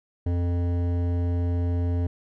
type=tone with hard clipping; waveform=sine; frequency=87.31 Hz; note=F2; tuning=in tune; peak=-24 dBFS; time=0.26-2.07 s; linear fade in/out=5 ms; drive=13 dB; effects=none